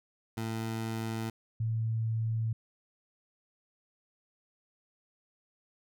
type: tone pair in turn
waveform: 20% pulse / sine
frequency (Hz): 112.3 / 112.3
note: A2 / A2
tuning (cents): +36 / +36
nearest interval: unison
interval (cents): 0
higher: neither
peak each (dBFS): -28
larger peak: neither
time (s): 0.37-1.3 / 1.6-2.53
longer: neither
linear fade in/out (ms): 5
effects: none